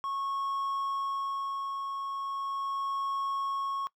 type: tone with tremolo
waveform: triangle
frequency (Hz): 1098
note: C#6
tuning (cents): -17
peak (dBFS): -28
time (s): 0.04-3.87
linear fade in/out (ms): 0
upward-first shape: sine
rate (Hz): 0.39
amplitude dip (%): 35
effects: noise-tail reverb RT60 0.1 s tail -21 dB re dry